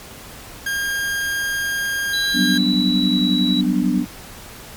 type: tone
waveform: 40% pulse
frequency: 1614 Hz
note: G#6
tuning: 50 cents flat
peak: -19 dBFS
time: 0.66-2.58 s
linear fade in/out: 5 ms
type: tone with pitch glide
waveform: sine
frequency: 3955 to 3910 Hz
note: B7 to B7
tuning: +2 to -18 cents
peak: -20 dBFS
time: 2.13-3.61 s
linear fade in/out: 5 ms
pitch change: -20 cents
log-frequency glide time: 2.32-3.23 s
type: chord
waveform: sine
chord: G major seventh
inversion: third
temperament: equal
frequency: 185 / 196 / 246.9 / 293.7 Hz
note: F#3 / G3 / B3 / D4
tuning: 0 / 0 / 0 / 0 cents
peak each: -21 / -23 / -19 / -21 dBFS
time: 2.33-4.06 s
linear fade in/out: 50 ms
effects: pink hiss -38 dBFS RMS until 4.76 s + MP3 96 kbps